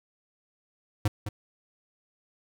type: tone with echo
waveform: square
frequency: 103.83 Hz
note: G#2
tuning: in tune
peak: -22 dBFS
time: 1.05-1.08 s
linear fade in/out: 5 ms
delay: 210 ms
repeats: 1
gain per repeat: -9 dB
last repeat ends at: 1.29 s
effects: none